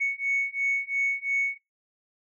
sine beating tone pair, 2217 / 2219.9 Hz, C#7 / C#7, 0 / +2 cents, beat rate 2.9 Hz, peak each -27 dBFS, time 0-1.58 s, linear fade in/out 20 ms, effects noise-tail reverb RT60 0.2 s tail -19 dB re dry + tanh soft clip ceiling -18 dBFS

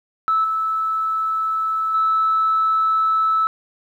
sine tone with level steps, 1308 Hz, E6, 14 cents flat, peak -14 / -18 / -14 dBFS, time 0.28-3.47 s, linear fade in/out 0 ms, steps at 0.44 / 1.94 s, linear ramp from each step 5 ms, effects tanh soft clip ceiling -10 dBFS + 9-bit

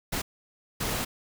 pink noise bursts at uneven times, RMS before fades -30 dBFS, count 2, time 0.12-0.22 / 0.8-1.05 s, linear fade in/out 10 ms, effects none

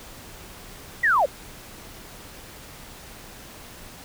sine linear sweep, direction down, 2000 to 481.6 Hz, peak -16 dBFS, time 1.03-1.26 s, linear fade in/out 10 ms, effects pink hiss -43 dBFS RMS until 4.04 s

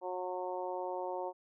harmonic tone, 182 Hz, F#3, 28 cents flat, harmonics 2 / 3 / 4 / 5 / 6, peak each -41 / -40 / -42 / -41 / -52 dBFS, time 0.01-1.33 s, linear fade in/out 50 ms, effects none

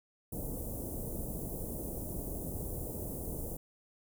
pink band-stop noise, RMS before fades -39 dBFS, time 0.32-3.57 s, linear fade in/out 5 ms, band 600 to 10000 Hz, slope 24 dB/octave, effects none

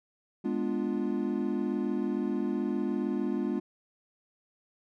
triangle chord, G# diminished seventh, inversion none, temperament equal, 207.7 / 246.9 / 293.7 / 349.2 Hz, G#3 / B3 / D4 / F4, 0 / 0 / 0 / 0 cents, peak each -31 / -31 / -32 / -32 dBFS, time 0.44-3.6 s, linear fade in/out 10 ms, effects none

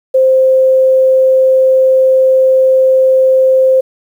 sine tone, 523.3 Hz, C5, in tune, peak -5 dBFS, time 0.14-3.81 s, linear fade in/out 10 ms, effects 7-bit

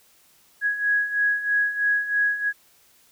sine beating tone pair, 1661.2 / 1664.3 Hz, G#6 / G#6, 0 / +3 cents, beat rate 3.1 Hz, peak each -26 / -21 dBFS, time 0.61-2.53 s, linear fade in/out 50 ms, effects white hiss -58 dBFS RMS until 3.11 s

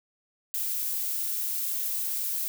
violet noise, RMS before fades -30 dBFS, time 0.54-2.48 s, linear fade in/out 0 ms, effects none

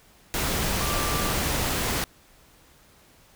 sine tone in noise, 1174.7 Hz, D6, in tune, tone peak -32 dBFS, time 0.81-1.32 s, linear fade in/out 0 ms, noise pink, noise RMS -26 dBFS, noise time 0.34-2.04 s, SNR -9 dB, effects pink hiss -56 dBFS RMS until 3.35 s

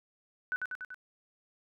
sine tone with echo, 1497 Hz, F#6, 20 cents sharp, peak -29 dBFS, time 0.52-0.56 s, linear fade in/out 0 ms, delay 96 ms, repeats 4, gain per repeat -3 dB, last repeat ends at 0.944 s, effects none

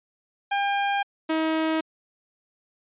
sawtooth tone pair in turn, 802 / 318.3 Hz, G5 / D#4, +39 / +39 cents, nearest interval octave + major third, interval 1600 cents, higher first, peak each -18 dBFS, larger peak neither, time 0.51-1.03 / 1.29-1.81 s, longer neither, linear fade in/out 10 ms, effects resampled to 8000 Hz

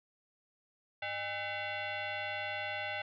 sine tone with frequency modulation, 610 Hz, D#5, 34 cents flat, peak -35 dBFS, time 1.02-3.02 s, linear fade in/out 5 ms, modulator 710 Hz, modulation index 3.6, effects none

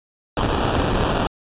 pink noise with sample-and-hold, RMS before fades -20 dBFS, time 0.37-1.27 s, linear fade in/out 2 ms, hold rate 2100 Hz, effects resampled to 8000 Hz

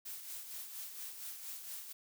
blue noise with tremolo, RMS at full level -44 dBFS, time 0.05-1.93 s, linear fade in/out 10 ms, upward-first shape sine, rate 4.3 Hz, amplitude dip 50%, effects none

